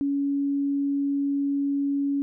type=tone; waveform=sine; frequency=280.8 Hz; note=C#4; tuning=22 cents sharp; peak=-22 dBFS; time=0.01-2.22 s; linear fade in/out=0 ms; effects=none